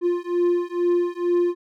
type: beating tone pair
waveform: triangle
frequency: 349.2 / 351.4 Hz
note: F4 / F4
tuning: 0 / +11 cents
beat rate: 2.2 Hz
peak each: -20 dBFS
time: 0.01-1.55 s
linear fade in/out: 50 ms
effects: none